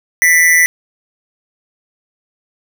square tone with amplitude modulation, 1980 Hz, B6, 4 cents sharp, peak -5 dBFS, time 0.22-0.66 s, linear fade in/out 0 ms, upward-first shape sine, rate 166 Hz, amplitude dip 60%, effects 7-bit

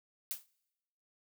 blue noise with exponential decay, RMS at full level -34 dBFS, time 0.31-0.46 s, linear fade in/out 0 ms, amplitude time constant 32 ms, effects noise-tail reverb RT60 1.0 s tail -26 dB re dry

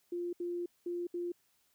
sine tone bursts at uneven times, 349.2 Hz, F4, in tune, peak -34 dBFS, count 4, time 0.12-0.33 / 0.4-0.66 / 0.86-1.07 / 1.14-1.32 s, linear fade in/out 5 ms, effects white hiss -73 dBFS RMS until 1.74 s

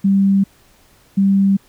sine tone pair in turn, 196 / 196 Hz, G3 / G3, 0 / 0 cents, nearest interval unison, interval 0 cents, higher neither, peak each -10 dBFS, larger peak neither, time 0.04-0.44 / 1.17-1.57 s, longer neither, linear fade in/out 10 ms, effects pink hiss -52 dBFS RMS until 1.68 s

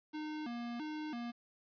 square tone with vibrato, 269.6 Hz, C#4, 48 cents flat, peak -40 dBFS, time 0.13-1.32 s, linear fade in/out 20 ms, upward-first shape square, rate 1.5 Hz, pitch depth 220 cents each way, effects resampled to 11025 Hz + 11-bit

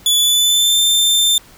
sawtooth tone with pitch glide, 3447 to 3575 Hz, A7 to A7, -36 to +27 cents, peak -8 dBFS, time 0.06-1.38 s, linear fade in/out 2 ms, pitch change +63 cents, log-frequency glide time 0.16-0.79 s, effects pink hiss -44 dBFS RMS until 1.57 s

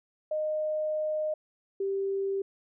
sine tone pair in turn, 616 / 391.4 Hz, D#5 / G4, -17 / -3 cents, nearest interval minor sixth, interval 786 cents, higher first, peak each -27 dBFS, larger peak neither, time 0.31-1.34 / 1.8-2.42 s, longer first, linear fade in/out 5 ms, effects none

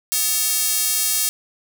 square tone with high-pass filter, 249.4 Hz, B3, 17 cents sharp, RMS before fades -20 dBFS, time 0.12-1.29 s, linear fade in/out 0 ms, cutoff 7000 Hz, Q 0.65, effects none

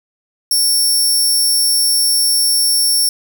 20% pulse tone, 5460 Hz, F8, 40 cents flat, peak -6 dBFS, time 0.51-3.09 s, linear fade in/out 2 ms, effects 8-bit

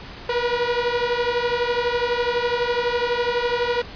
sawtooth beating tone pair, 476.6 / 488.6 Hz, A#4 / B4, +38 / -19 cents, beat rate 12 Hz, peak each -19 dBFS, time 0.29-3.82 s, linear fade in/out 5 ms, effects pink hiss -38 dBFS RMS until 3.95 s + resampled to 11025 Hz

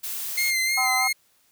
blue noise, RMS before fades -31 dBFS, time 0.03-0.51 s, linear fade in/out 10 ms
sawtooth tone with vibrato, 2103 Hz, C7, 8 cents sharp, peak -18 dBFS, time 0.37-1.13 s, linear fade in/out 10 ms, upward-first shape sine, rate 3.1 Hz, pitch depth 36 cents each way
harmonic tone, 256.4 Hz, C4, 35 cents flat, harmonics 3 / 4 / 5, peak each -25 / -30 / -31 dBFS, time 0.77-1.08 s, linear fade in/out 10 ms
effects white hiss -63 dBFS RMS until 1.51 s

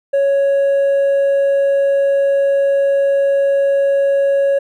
triangle tone with hard clipping, 555 Hz, C#5, 2 cents sharp, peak -10 dBFS, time 0.13-4.59 s, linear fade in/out 10 ms, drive 1 dB, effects none

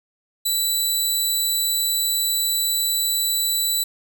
15% pulse tone, 3967 Hz, B7, 7 cents sharp, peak -12 dBFS, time 0.45-3.84 s, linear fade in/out 10 ms, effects none

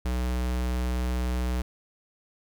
square tone, 61.9 Hz, B1, 5 cents sharp, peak -26 dBFS, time 0.05-1.62 s, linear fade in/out 5 ms, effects 11-bit

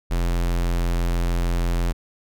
square tone, 43.13 Hz, F1, 21 cents flat, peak -20 dBFS, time 0.1-1.93 s, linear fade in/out 20 ms, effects none

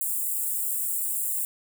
white high-pass noise, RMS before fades -28 dBFS, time 0.01-1.45 s, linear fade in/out 0 ms, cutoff 7400 Hz, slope 96 dB/octave, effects none

